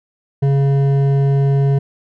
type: tone with hard clipping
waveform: sine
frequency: 138.59 Hz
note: C#3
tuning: in tune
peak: -13 dBFS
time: 0.42-1.79 s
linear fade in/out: 10 ms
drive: 9 dB
effects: none